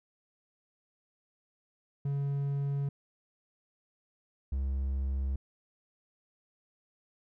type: tone pair in turn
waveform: triangle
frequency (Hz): 140.4 / 67.36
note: C#3 / C#2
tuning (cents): +22 / -49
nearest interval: octave + minor second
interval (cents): 1271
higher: first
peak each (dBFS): -27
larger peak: neither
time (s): 2.05-2.89 / 4.52-5.36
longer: neither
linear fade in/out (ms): 5
effects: none